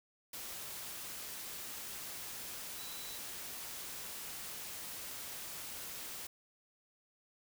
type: tone in noise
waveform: sine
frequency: 3951 Hz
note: B7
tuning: in tune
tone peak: -51 dBFS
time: 2.78-3.18 s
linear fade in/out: 5 ms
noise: white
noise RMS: -45 dBFS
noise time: 0.33-6.27 s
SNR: -9 dB
effects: none